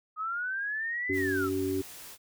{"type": "linear two-way sweep", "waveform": "sine", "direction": "up then down", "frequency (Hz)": [1244.5, 2047, 1244.5], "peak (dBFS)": -30, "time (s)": [0.16, 1.5], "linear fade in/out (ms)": 50, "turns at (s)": 1.14}
{"type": "harmonic tone", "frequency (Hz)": 95, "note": "F#2", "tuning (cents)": 46, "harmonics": [1, 3, 4], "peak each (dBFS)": [-38, -31, -30], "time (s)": [1.09, 1.82], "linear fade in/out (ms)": 10}
{"type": "noise", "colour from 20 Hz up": "white", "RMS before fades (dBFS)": -46, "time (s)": [1.12, 2.18], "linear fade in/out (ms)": 50}
{"effects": []}